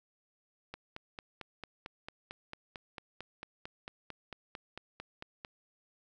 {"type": "click train", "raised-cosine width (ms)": 0.3, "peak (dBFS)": -26, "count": 22, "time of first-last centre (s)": [0.74, 5.449], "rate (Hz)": 4.46, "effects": []}